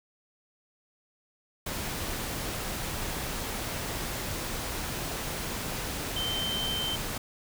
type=tone in noise; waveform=sine; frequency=3106 Hz; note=G7; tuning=17 cents flat; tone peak=-30 dBFS; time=6.16-6.96 s; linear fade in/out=5 ms; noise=pink; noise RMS=-34 dBFS; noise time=1.66-7.18 s; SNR=+1 dB; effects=none